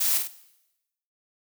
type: noise with echo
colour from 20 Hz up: blue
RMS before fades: -24 dBFS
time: 0-0.18 s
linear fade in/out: 10 ms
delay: 49 ms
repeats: 2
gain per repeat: -5 dB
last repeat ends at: 0.278 s
effects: noise-tail reverb RT60 0.9 s tail -17 dB re dry